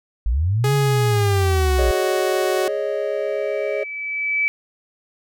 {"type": "linear two-way sweep", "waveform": "sine", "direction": "up then down", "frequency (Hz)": [49, 142.9, 56.1], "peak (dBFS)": -16, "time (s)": [0.26, 1.91], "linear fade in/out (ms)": 0, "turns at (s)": 0.74}
{"type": "tone with pitch glide", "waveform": "sawtooth", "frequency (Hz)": [416.9, 371.4], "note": ["G#4", "F#4"], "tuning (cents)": [7, 7], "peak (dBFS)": -16, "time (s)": [0.64, 2.68], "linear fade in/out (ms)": 2, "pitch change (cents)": -200, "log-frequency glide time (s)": [1.09, 1.71]}
{"type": "chord", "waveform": "triangle", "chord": "Ab suspended fourth", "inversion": "none", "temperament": "equal", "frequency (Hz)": [415.3, 554.4, 622.3], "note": ["Ab4", "Db5", "Eb5"], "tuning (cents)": [0, 0, 0], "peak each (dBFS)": -23, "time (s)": [1.78, 3.84], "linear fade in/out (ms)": 10}
{"type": "tone with exponential growth", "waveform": "sine", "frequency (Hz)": 2302, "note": "D7", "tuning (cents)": -35, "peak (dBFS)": -15, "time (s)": [2.64, 4.48], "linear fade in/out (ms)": 0, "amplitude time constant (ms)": 400}
{"effects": []}